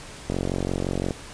click train, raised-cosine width 2 ms, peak -12 dBFS, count 38, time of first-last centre 0.3-1.108 s, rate 45.8 Hz, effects pink hiss -41 dBFS RMS until 1.33 s + resampled to 22050 Hz

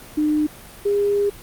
sine tone pair in turn, 302.8 / 406.2 Hz, D#4 / G#4, -47 / -38 cents, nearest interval perfect fourth, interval 509 cents, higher second, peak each -16 dBFS, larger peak neither, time 0.17-0.47 / 0.85-1.3 s, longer second, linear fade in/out 10 ms, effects pink hiss -41 dBFS RMS until 1.42 s + Opus 32 kbps

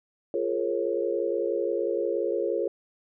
sine chord, Bb minor seventh, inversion second, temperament equal with one note detuned, 349.2 / 415.3 / 466.2 / 543.9 Hz, F4 / Ab4 / Bb4 / Db5, 0 / 0 / 0 / -33 cents, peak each -30 dBFS, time 0.34-2.68 s, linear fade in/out 2 ms, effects none

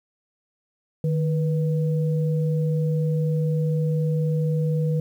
sine tone pair together, 154 / 488.9 Hz, D#3 / B4, -17 / -18 cents, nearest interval octave + minor sixth, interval 1999 cents, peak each -20 / -29 dBFS, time 1.04-5 s, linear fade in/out 2 ms, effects 9-bit

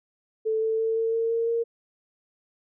sine tone with pitch steps, 440 / 443.8 / 447.7 / 451.6 / 455.5 / 459.5 / 463.5 Hz, A4 / A4 / A4 / A4 / A#4 / A#4 / A#4, 0 / +15 / +30 / +45 / -40 / -25 / -10 cents, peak -22 dBFS, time 0.45-1.64 s, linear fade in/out 20 ms, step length 170 ms, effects none

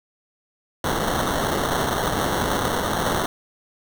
white noise with sample-and-hold, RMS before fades -23 dBFS, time 0.84-3.26 s, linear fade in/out 2 ms, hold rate 2450 Hz, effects none

